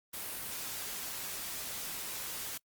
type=noise; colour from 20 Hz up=white; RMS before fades=-40 dBFS; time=0.13-2.58 s; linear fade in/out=10 ms; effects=noise-tail reverb RT60 0.1 s tail -25 dB re dry + Opus 32 kbps